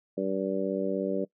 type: harmonic tone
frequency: 96.5 Hz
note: G2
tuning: 27 cents flat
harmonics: 2 / 3 / 4 / 5 / 6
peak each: -33 / -33 / -33 / -33 / -33 dBFS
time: 0.17-1.25 s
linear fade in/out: 10 ms
effects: noise-tail reverb RT60 0.1 s tail -21 dB re dry